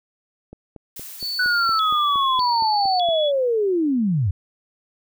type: click train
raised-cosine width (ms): 2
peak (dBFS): -25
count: 12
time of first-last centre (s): 0.53-3.088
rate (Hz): 4.3
type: noise with exponential decay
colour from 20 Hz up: blue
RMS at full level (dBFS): -35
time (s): 0.96-3.91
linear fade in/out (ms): 5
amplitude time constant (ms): 640
type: tone with vibrato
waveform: sine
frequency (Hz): 3893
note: B7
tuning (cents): -26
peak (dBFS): -24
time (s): 1.19-3.32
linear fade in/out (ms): 50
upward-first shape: square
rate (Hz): 0.83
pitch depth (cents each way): 240
type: linear sweep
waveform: sine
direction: down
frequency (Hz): 1495 to 82.41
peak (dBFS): -17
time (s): 1.39-4.31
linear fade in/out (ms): 5
effects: none